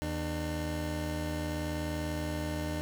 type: tone pair together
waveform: 25% pulse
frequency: 80.71 / 301.5 Hz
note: E2 / D4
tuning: -36 / +46 cents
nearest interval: octave + major seventh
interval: 2282 cents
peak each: -31 / -32 dBFS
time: 0.02-2.81 s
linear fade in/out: 0 ms
effects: none